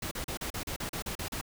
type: noise bursts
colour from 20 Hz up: pink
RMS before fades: -36 dBFS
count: 11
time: 0.02-1.413 s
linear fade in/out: 5 ms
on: 93 ms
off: 37 ms
effects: none